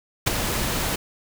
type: noise with ADSR envelope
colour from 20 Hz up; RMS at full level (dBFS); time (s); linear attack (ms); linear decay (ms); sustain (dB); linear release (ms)
pink; -17; 0.26-0.96; 15; 10; -8; 8
effects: none